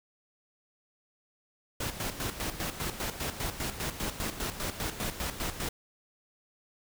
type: noise with tremolo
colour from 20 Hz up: pink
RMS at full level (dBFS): -33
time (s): 1.8-5.69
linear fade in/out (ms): 5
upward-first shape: square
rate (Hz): 5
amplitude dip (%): 65
effects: none